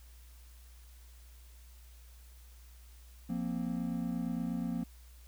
triangle chord, F suspended fourth, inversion none, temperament equal, 174.61 / 233.1 / 261.6 Hz, F3 / Bb3 / C4, 0 / 0 / 0 cents, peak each -35 / -34 / -37 dBFS, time 3.29-4.84 s, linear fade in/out 10 ms, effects added 60 Hz sine -52 dBFS peak until 5.27 s + white hiss -63 dBFS RMS until 5.27 s

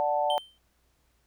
sine chord, D major, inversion none, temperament equal, 587.3 / 740 / 880 Hz, D5 / F#5 / A5, 0 / 0 / 0 cents, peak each -28 dBFS, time 0-0.38 s, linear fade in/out 0 ms
triangle tone with exponential decay, 3113 Hz, G7, 13 cents flat, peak -26 dBFS, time 0.3-0.58 s, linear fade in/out 1 ms, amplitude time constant 60 ms
effects added 60 Hz sine -70 dBFS peak until 1.26 s + pink hiss -71 dBFS RMS until 1.26 s

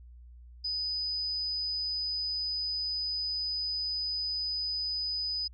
sine tone, 4991 Hz, D#8, 5 cents sharp, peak -30 dBFS, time 0.64-5.48 s, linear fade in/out 10 ms, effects added 60 Hz sine -48 dBFS peak until 5.53 s

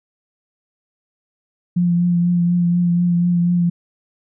sine tone with vibrato, 174.4 Hz, F3, 2 cents flat, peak -13 dBFS, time 1.76-3.7 s, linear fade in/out 10 ms, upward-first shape triangle, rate 4.1 Hz, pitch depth 25 cents each way, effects none

